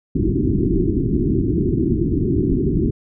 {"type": "low-pass noise", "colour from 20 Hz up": "white", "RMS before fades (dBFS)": -18, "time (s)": [0.15, 2.91], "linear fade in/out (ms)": 10, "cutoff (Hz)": 390, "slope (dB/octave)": 96, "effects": []}